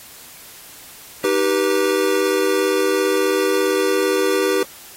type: chord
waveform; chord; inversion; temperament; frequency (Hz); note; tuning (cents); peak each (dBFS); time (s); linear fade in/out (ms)
square; Eb augmented; none; just; 311.1 / 388.9 / 486.1; Eb4 / G4 / B4; 0 / -14 / -28; -24 / -19 / -21; 1.24-4.63; 2
effects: white hiss -41 dBFS RMS until 4.96 s + AAC 48 kbps